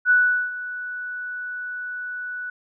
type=tone with ADSR envelope; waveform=sine; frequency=1480 Hz; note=F#6; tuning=in tune; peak=-12 dBFS; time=0.05-2.5 s; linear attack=54 ms; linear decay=400 ms; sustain=-16 dB; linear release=4 ms; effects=none